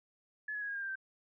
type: tone with pitch steps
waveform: sine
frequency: 1712 / 1685.5 / 1659.4 / 1633.7 / 1608.5 / 1583.6 / 1559.1 Hz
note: A6 / G#6 / G#6 / G#6 / G6 / G6 / G6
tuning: -48 / +25 / -2 / -29 / +44 / +17 / -10 cents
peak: -36 dBFS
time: 0.48-0.956 s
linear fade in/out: 5 ms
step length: 68 ms
effects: none